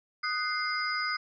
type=tone cluster; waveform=sine; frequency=1244 / 1493 / 2093 / 4945 Hz; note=D#6 / F#6 / C7 / D#8; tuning=-1 / +15 / 0 / -12 cents; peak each=-33 / -34 / -34 / -35 dBFS; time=0.23-1.17 s; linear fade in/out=10 ms; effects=none